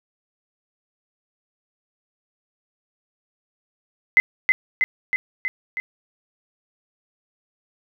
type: tone with echo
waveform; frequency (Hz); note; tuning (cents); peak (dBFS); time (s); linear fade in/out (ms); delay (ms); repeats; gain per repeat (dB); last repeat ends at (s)
sine; 2046; C7; -39; -9; 4.17-4.2; 0; 320; 5; -3; 5.8
effects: none